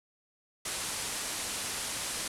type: low-pass noise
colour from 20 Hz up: white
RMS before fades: -36 dBFS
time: 0.65-2.28 s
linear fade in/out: 5 ms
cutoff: 11000 Hz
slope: 48 dB/octave
effects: none